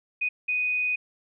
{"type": "tone bursts at uneven times", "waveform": "sine", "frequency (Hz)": 2489, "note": "D#7", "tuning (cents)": 0, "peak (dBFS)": -23, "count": 2, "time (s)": [[0.21, 0.29], [0.48, 0.96]], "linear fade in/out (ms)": 10, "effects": []}